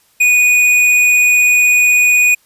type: tone with tanh clipping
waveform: sine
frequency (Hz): 2471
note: D#7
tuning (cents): -13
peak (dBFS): -9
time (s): 0.2-2.35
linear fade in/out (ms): 10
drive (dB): 14
effects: white hiss -54 dBFS RMS until 2.45 s + resampled to 32000 Hz